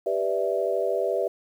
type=chord; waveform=sine; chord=E minor seventh; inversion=first; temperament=equal; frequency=392 / 493.9 / 587.3 / 659.3 Hz; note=G4 / B4 / D5 / E5; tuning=0 / 0 / 0 / 0 cents; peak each=-28 dBFS; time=0.06-1.28 s; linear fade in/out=5 ms; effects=9-bit